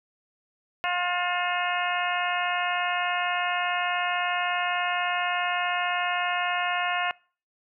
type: harmonic tone with a mistuned harmonic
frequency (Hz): 355.3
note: F4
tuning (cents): +30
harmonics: 2 / 3 / 4 / 5 / 6 / 7 / 8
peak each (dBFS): -29 / -31 / -32 / -33 / -34 / -34 / -35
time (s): 0.84-7.11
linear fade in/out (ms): 0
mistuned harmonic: 7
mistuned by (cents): +44
effects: noise-tail reverb RT60 0.4 s tail -24 dB re dry